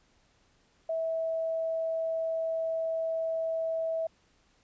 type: tone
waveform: sine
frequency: 651 Hz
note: E5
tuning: 22 cents flat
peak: -28 dBFS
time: 0.89-4.07 s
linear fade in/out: 5 ms
effects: pink hiss -67 dBFS RMS until 4.63 s + resampled to 16000 Hz